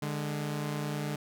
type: tone pair together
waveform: sawtooth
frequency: 148.15 / 207.7 Hz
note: D3 / G#3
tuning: +15 / 0 cents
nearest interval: tritone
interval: 585 cents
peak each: -29 / -34 dBFS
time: 0.02-1.16 s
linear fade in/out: 5 ms
effects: none